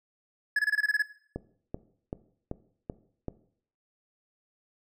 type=tone bursts; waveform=triangle; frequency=1700 Hz; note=G#6; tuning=40 cents sharp; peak=-19 dBFS; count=9; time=0.56-1.023 s; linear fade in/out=5 ms; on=31 ms; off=23 ms
type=click train; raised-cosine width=2 ms; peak=-20 dBFS; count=6; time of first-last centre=1.36-3.283 s; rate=2.6 Hz
effects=noise-tail reverb RT60 0.6 s tail -17 dB re dry